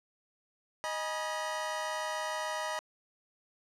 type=chord; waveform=25% pulse; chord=G# minor; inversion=second; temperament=equal with one note detuned; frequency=622.3 / 830.6 / 966.9 Hz; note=D#5 / G#5 / B5; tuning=0 / 0 / -37 cents; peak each=-33 / -38 / -33 dBFS; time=0.84-2.79 s; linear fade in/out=0 ms; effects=low-pass 9000 Hz 12 dB/octave